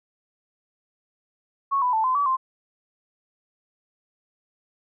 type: tone with pitch steps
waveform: sine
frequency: 1104 / 994 / 882 / 1027 / 1145 / 1047 Hz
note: C#6 / B5 / A5 / C6 / D6 / C6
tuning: -7 / +11 / +4 / -33 / -44 / +1 cents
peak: -19 dBFS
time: 1.71-2.37 s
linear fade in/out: 20 ms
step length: 110 ms
effects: none